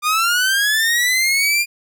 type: linear sweep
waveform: sawtooth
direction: up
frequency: 1200 to 2416 Hz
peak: -11 dBFS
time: 0.02-1.66 s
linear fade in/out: 50 ms
effects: none